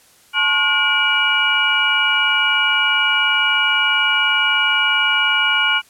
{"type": "tone cluster", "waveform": "sine", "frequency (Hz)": [866, 1079, 1434, 2329, 2906], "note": ["A5", "C#6", "F6", "D7", "F#7"], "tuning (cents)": [-28, -47, 45, -15, -32], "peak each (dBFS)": [-26, -25, -18, -19, -18], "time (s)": [0.33, 5.82], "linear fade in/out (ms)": 50, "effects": ["white hiss -51 dBFS RMS until 5.89 s", "low-pass 12000 Hz 12 dB/octave"]}